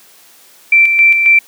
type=tone with tremolo; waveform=sine; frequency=2344 Hz; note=D7; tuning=4 cents flat; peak=-4 dBFS; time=0.72-1.39 s; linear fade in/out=5 ms; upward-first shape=square; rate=3.7 Hz; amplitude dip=45%; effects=white hiss -44 dBFS RMS until 1.47 s + high-pass 200 Hz 12 dB/octave